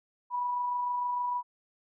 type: tone with amplitude modulation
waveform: sine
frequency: 980 Hz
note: B5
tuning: 14 cents flat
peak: -27 dBFS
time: 0.3-1.43 s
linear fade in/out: 50 ms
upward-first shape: sine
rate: 26.6 Hz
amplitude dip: 25%
effects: none